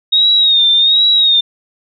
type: tone with vibrato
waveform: sine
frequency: 3729 Hz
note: A#7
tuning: in tune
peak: -7 dBFS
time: 0.12-1.41 s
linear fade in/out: 10 ms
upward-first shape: sine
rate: 1.3 Hz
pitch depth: 73 cents each way
effects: none